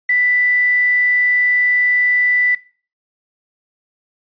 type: tone with quantisation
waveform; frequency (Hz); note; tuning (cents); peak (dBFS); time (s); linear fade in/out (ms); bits
sine; 1980; B6; +4; -12; 0.09-2.55; 5; 6
effects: noise-tail reverb RT60 0.4 s tail -18 dB re dry + resampled to 11025 Hz